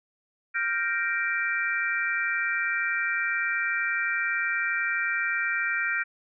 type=chord; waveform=sine; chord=G minor seventh; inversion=third; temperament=equal; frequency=1396.9 / 1568 / 1864.7 / 2349 Hz; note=F6 / G6 / Bb6 / D7; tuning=0 / 0 / 0 / 0 cents; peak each=-30 dBFS; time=0.54-6.04 s; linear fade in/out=20 ms; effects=none